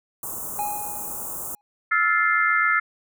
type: band-stop noise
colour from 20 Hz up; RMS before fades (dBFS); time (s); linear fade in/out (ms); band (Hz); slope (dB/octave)
white; -32; 0.23-1.55; 2; 1300 to 6900; 48
type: tone with exponential decay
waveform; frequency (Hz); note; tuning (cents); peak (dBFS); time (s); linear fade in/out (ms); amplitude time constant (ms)
triangle; 828; G#5; -5; -21; 0.59-1.61; 0; 220
type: chord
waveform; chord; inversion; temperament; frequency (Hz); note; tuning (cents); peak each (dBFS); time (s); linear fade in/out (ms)
sine; F major seventh; third; just; 1309.6 / 1396.9 / 1746.1 / 2095; E6 / F6 / A6 / C7; -12 / 0 / -14 / +2; -23; 1.91-2.8; 10
effects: none